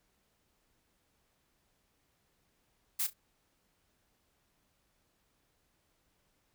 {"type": "noise with echo", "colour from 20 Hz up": "blue", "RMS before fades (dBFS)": -32, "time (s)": [2.99, 3.07], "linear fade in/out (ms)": 10, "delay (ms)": 33, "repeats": 2, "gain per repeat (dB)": -14, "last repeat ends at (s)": 3.136, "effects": ["pink hiss -75 dBFS RMS until 6.54 s"]}